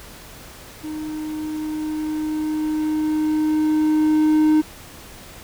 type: tone with level ramp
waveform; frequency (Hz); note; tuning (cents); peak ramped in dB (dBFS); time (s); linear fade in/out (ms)
triangle; 308.4; D#4; -15; -25 to -10; 0.83-4.62; 20
effects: pink hiss -41 dBFS RMS until 5.43 s